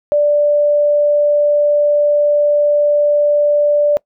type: tone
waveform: sine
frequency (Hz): 587.3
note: D5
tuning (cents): 0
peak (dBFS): -9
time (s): 0.12-3.97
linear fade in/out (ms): 0
effects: noise-tail reverb RT60 0.1 s tail -24 dB re dry